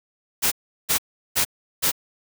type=noise bursts; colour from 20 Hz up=white; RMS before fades=-20 dBFS; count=4; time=0.42-1.918 s; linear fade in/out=20 ms; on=97 ms; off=370 ms; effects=none